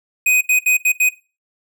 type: tone bursts at uneven times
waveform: square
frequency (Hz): 2500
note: D#7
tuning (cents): +8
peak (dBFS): -13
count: 5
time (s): 0.26-0.41 / 0.49-0.59 / 0.66-0.77 / 0.85-0.92 / 1-1.09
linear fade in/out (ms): 5
effects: noise-tail reverb RT60 0.3 s tail -17 dB re dry